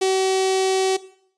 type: tone with notch filter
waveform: sawtooth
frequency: 380 Hz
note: F#4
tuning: 46 cents sharp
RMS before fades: -19 dBFS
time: 0.01-0.97 s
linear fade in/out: 10 ms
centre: 1400 Hz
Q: 0.79
effects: noise-tail reverb RT60 0.6 s tail -17 dB re dry + resampled to 22050 Hz